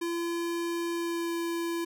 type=tone with pitch glide; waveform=square; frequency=340.2 to 337.5 Hz; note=F4 to E4; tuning=-45 to +41 cents; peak=-30 dBFS; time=0.01-1.85 s; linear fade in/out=10 ms; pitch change=-14 cents; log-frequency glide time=0.93-1.31 s; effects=none